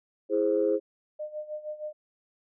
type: chord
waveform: sine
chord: E augmented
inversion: none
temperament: equal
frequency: 329.6 / 415.3 / 523.3 Hz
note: E4 / G#4 / B#4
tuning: 0 / 0 / 0 cents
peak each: -28 / -25 / -26 dBFS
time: 0.29-0.8 s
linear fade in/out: 50 ms
type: tone with tremolo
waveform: sine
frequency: 607 Hz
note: D#5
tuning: 43 cents flat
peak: -31 dBFS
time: 1.19-1.93 s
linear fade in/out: 10 ms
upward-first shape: sine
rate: 6.4 Hz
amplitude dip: 80%
effects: tanh soft clip ceiling -13 dBFS